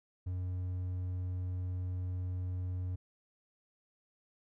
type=tone; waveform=triangle; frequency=91 Hz; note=F#2; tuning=28 cents flat; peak=-32 dBFS; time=0.26-2.96 s; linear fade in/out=10 ms; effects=none